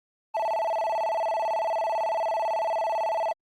triangle tone with vibrato, 758 Hz, F#5, 42 cents sharp, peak -22 dBFS, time 0.34-3.33 s, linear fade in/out 10 ms, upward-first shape square, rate 18 Hz, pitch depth 250 cents each way, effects Opus 24 kbps

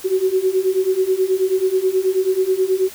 sine beating tone pair, 370.8 / 380.1 Hz, F#4 / F#4, +4 / +47 cents, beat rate 9.3 Hz, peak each -19 / -17 dBFS, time 0.04-2.9 s, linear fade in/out 20 ms, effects white hiss -38 dBFS RMS until 2.94 s

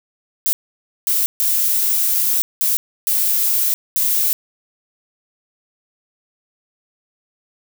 violet noise bursts at uneven times, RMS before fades -17 dBFS, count 6, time 0.46-0.53 / 1.07-1.26 / 1.4-2.42 / 2.61-2.77 / 3.07-3.74 / 3.96-4.33 s, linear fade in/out 0 ms, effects none

